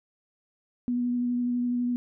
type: tone with vibrato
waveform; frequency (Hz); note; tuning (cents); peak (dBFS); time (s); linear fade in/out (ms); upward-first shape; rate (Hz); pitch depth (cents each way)
sine; 244.1; B3; -20; -24; 0.88-1.96; 0; sine; 12; 13
effects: none